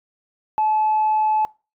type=tone; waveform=sine; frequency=862 Hz; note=A5; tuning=36 cents flat; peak=-15 dBFS; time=0.58-1.45 s; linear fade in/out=0 ms; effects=noise-tail reverb RT60 0.3 s tail -24 dB re dry + tanh soft clip ceiling -12 dBFS